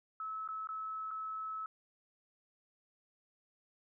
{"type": "tone with dropouts", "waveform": "sine", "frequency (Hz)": 1298, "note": "E6", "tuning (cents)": -27, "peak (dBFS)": -38, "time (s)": [0.2, 1.66], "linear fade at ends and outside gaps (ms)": 2, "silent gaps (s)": [[0.477, 0.487], [0.672, 0.689], [1.108, 1.112]], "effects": []}